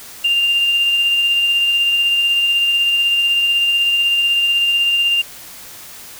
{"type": "tone with tremolo", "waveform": "sine", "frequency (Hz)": 2794, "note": "F7", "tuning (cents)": 0, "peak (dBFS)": -10, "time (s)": [0.24, 5.22], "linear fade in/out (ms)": 10, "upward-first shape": "sine", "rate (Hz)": 16, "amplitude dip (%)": 30, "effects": ["tanh soft clip ceiling -8 dBFS", "white hiss -36 dBFS RMS until 6.19 s"]}